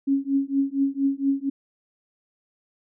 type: tone with tremolo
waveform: sine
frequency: 275.2 Hz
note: C#4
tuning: 12 cents flat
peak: -16 dBFS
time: 0.07-1.5 s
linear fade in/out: 10 ms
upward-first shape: triangle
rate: 4.3 Hz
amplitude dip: 100%
effects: none